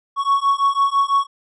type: beating tone pair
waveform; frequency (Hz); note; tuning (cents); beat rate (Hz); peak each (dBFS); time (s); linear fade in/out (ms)
triangle; 1108 / 1114; C#6 / C#6; -1 / +8; 6; -16; 0.16-1.27; 50
effects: resampled to 24000 Hz